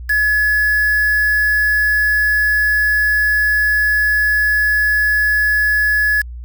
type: tone with quantisation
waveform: sine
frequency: 1700 Hz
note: G#6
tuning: 40 cents sharp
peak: -12 dBFS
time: 0.09-6.22 s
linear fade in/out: 10 ms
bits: 4
effects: added 60 Hz sine -27 dBFS peak until 6.44 s